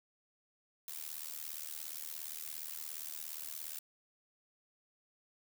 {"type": "noise with amplitude modulation", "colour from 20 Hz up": "blue", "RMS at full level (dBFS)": -40, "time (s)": [0.88, 3.79], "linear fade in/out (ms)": 2, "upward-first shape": "sine", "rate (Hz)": 77.2, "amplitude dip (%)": 95, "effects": []}